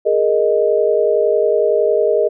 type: chord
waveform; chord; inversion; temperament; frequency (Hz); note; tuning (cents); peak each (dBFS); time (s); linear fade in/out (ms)
sine; Ab suspended second; none; equal; 415.3 / 466.2 / 622.3; Ab4 / Bb4 / Eb5; 0 / 0 / 0; -16; 0.05-2.29; 20
effects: none